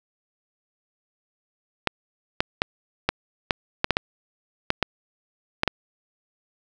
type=clicks; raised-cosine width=0.3 ms; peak=-3 dBFS; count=12; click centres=1.873 / 2.405 / 2.619 / 3.09 / 3.508 / 3.844 / 3.907 / 3.969 / 4.704 / 4.827 / 5.634 / 5.677 s; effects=none

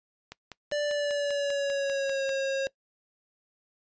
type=click train; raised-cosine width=0.2 ms; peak=-23 dBFS; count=11; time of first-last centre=0.32-2.292 s; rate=5.07 Hz
type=tone with pitch glide; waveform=square; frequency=587.3 to 541.7 Hz; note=D5 to C#5; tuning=0 to -40 cents; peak=-27 dBFS; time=0.72-2.67 s; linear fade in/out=0 ms; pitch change=-140 cents; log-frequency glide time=0.85-2.26 s
effects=noise-tail reverb RT60 0.1 s tail -21 dB re dry + resampled to 16000 Hz

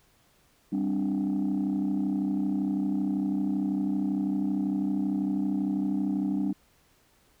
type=chord; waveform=sine; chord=G suspended fourth; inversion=none; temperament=just; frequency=196 / 261.3 / 294 Hz; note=G3 / C4 / D4; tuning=0 / -2 / +2 cents; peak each=-27 / -30 / -27 dBFS; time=0.72-6.53 s; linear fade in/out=10 ms; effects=tanh soft clip ceiling -21 dBFS + pink hiss -64 dBFS RMS until 7.4 s

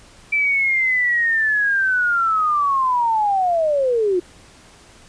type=linear sweep; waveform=sine; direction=down; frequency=2336 to 344.9 Hz; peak=-15 dBFS; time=0.32-4.2 s; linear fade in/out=10 ms; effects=pink hiss -47 dBFS RMS until 5.08 s + resampled to 22050 Hz

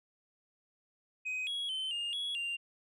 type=tone with pitch steps; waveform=sine; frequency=2515 / 3325 / 3073 / 2825 / 3351 / 2786 Hz; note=D#7 / G#7 / G7 / F7 / G#7 / F7; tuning=+18 / +1 / -35 / +19 / +15 / -5 cents; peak=-31 dBFS; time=1.25-2.57 s; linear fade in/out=20 ms; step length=220 ms; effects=tanh soft clip ceiling -33 dBFS

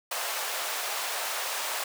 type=high-pass noise; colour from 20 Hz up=pink; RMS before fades=-32 dBFS; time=0.11-1.84 s; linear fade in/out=5 ms; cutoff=590 Hz; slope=24 dB/octave; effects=none

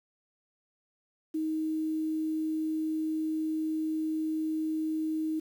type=tone with quantisation; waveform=sine; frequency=314.6 Hz; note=D#4; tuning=19 cents sharp; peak=-28 dBFS; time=1.34-5.4 s; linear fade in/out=10 ms; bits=9; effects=none

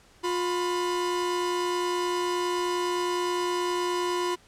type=tone pair together; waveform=45% pulse; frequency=355.7 / 997.4 Hz; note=F4 / B5; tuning=+32 / +17 cents; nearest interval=octave + tritone; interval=1785 cents; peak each=-27 / -30 dBFS; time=0.23-4.36 s; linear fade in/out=20 ms; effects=pink hiss -57 dBFS RMS until 4.47 s + low-pass 9000 Hz 12 dB/octave

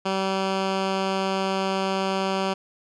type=tone with low-pass filter; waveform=10% pulse; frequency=192.1 Hz; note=G3; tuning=35 cents flat; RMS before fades=-25 dBFS; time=0.05-2.54 s; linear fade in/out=10 ms; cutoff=4800 Hz; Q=0.95; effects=none

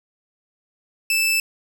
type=tone; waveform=sawtooth; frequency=2637 Hz; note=E7; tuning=in tune; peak=-14 dBFS; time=1.1-1.4 s; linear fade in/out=2 ms; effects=none

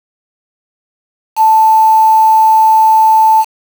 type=tone with quantisation; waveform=sine; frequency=880 Hz; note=A5; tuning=in tune; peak=-4 dBFS; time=1.36-3.45 s; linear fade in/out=50 ms; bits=4; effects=none

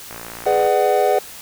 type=click train; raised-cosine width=0.5 ms; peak=-18 dBFS; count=33; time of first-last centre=0.11-0.665 s; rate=57.7 Hz
type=chord; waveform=triangle; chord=G# half-diminished seventh; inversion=none; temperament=just; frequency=415.3 / 498.4 / 598 / 747.5 Hz; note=G#4 / B4 / D5 / F#5; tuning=0 / +16 / +31 / +17 cents; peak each=-17 / -18 / -18 / -16 dBFS; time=0.46-1.19 s; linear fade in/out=5 ms
effects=white hiss -37 dBFS RMS until 1.41 s

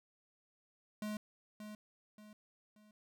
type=tone with echo; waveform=square; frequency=211.7 Hz; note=G#3; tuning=33 cents sharp; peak=-39 dBFS; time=1.02-1.17 s; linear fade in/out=2 ms; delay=580 ms; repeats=3; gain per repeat=-8 dB; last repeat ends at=2.91 s; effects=none

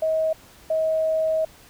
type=tone pair in turn; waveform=sine; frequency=636 / 636 Hz; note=D#5 / D#5; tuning=+38 / +38 cents; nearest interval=unison; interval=0 cents; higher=neither; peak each=-19 dBFS; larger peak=neither; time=0.02-0.33 / 0.7-1.45 s; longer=second; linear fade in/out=5 ms; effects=pink hiss -50 dBFS RMS until 1.69 s

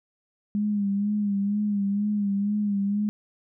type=tone with vibrato; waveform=sine; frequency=203.9 Hz; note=G#3; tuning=32 cents flat; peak=-22 dBFS; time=0.55-3.09 s; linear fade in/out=0 ms; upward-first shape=sine; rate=2.1 Hz; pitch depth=50 cents each way; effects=none

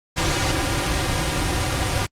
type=noise with comb filter; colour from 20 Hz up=pink; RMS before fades=-21 dBFS; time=0.16-2.07 s; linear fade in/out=20 ms; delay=4.6 ms; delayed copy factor=-0.9; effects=low-pass 8000 Hz 12 dB/octave + Opus 48 kbps

